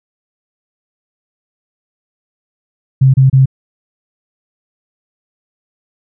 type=tone bursts; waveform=sine; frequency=132.9 Hz; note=C3; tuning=27 cents sharp; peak=-4 dBFS; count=3; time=3.01-3.458 s; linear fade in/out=10 ms; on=130 ms; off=29 ms; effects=none